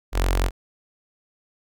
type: tone with notch filter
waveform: sawtooth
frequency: 45.21 Hz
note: F#1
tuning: 39 cents flat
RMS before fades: -21 dBFS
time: 0.12-0.51 s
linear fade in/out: 50 ms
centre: 160 Hz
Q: 0.54
effects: none